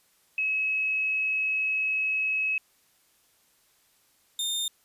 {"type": "tone pair in turn", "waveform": ["sine", "sawtooth"], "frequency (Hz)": [2569, 3633], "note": ["E7", "A#7"], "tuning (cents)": [-45, -45], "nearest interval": "tritone", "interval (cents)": 600, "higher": "second", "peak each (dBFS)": -24, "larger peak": "neither", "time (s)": [[0.38, 2.58], [4.39, 4.68]], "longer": "first", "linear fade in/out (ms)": 2, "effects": ["white hiss -65 dBFS RMS until 4.84 s", "resampled to 32000 Hz"]}